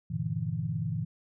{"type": "chord", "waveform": "sine", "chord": "E half-diminished seventh", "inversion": "first", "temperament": "equal", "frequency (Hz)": [98, 116.54, 146.83, 164.81], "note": ["G2", "Bb2", "D3", "E3"], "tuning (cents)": [0, 0, 0, 0], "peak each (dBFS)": [-38, -34, -35, -33], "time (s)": [0.1, 1.05], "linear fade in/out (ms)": 10, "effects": []}